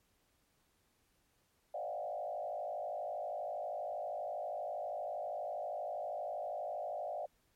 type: tone with frequency modulation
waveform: sine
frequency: 659.3 Hz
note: E5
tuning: in tune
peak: -37 dBFS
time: 1.74-7.26 s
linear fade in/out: 5 ms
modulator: 52.5 Hz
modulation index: 1.9
effects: pink hiss -75 dBFS RMS until 7.55 s + MP3 64 kbps